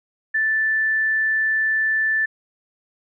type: tone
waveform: sine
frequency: 1760 Hz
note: A6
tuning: in tune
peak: -17 dBFS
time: 0.34-2.26 s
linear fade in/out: 10 ms
effects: none